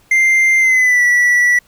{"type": "tone with pitch glide", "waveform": "triangle", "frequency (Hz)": [2093, 1952.8], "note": ["C7", "B6"], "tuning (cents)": [0, -20], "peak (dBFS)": -7, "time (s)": [0.11, 1.59], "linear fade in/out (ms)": 5, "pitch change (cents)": -120, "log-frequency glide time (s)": [0.59, 1.03], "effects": ["pink hiss -52 dBFS RMS until 1.67 s"]}